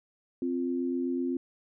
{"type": "tone pair together", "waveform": "sine", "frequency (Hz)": [261.2, 349.1], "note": ["C4", "F4"], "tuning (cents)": [-3, -1], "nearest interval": "perfect fourth", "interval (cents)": 502, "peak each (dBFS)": [-29, -32], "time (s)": [0.42, 1.37], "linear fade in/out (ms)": 2, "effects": []}